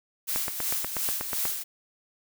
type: noise with tremolo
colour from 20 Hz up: blue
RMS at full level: -28 dBFS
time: 0.27-1.64 s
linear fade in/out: 20 ms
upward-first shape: sine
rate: 2.8 Hz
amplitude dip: 55%
type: click train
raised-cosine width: 0.5 ms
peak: -16 dBFS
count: 10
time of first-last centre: 0.36-1.454 s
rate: 8.23 Hz
effects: none